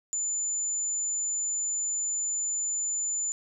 sine tone, 7040 Hz, A8, in tune, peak -27 dBFS, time 0.13-3.32 s, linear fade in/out 0 ms, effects none

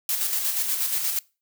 blue noise with tremolo, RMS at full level -24 dBFS, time 0.09-1.19 s, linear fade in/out 2 ms, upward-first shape square, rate 8.4 Hz, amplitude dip 40%, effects noise-tail reverb RT60 0.3 s tail -23 dB re dry

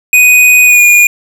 square tone with pitch glide, 2489 to 2436 Hz, D#7 to D#7, 0 to -37 cents, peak -3 dBFS, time 0.13-1.07 s, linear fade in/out 2 ms, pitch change -37 cents, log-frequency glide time 0.64-0.83 s, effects none

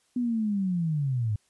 sine linear sweep, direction down, 250.2 to 101 Hz, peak -24 dBFS, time 0.16-1.36 s, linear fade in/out 5 ms, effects white hiss -68 dBFS RMS until 1.49 s + resampled to 24000 Hz

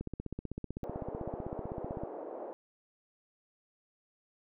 click train, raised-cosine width 3 ms, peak -25 dBFS, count 33, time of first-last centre 0.01-2.035 s, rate 15.8 Hz
white band-pass noise, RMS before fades -43 dBFS, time 0.84-2.53 s, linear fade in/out 0 ms, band 340 to 680 Hz, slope 24 dB/octave
effects none

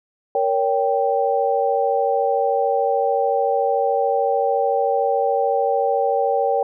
sine chord, G diminished, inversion first, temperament equal with one note detuned, 466.2 / 559.8 / 784 Hz, Bb4 / Db5 / G5, 0 / +17 / 0 cents, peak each -21 / -21 / -20 dBFS, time 0.35-6.63 s, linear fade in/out 2 ms, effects none

